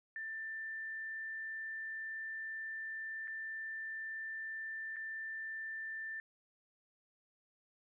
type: tone with dropouts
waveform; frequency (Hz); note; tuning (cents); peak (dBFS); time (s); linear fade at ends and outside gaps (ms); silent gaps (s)
sine; 1779; A6; +19; -40; 0.16-6.2; 1; 3.274-3.279 / 4.96-4.966
effects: none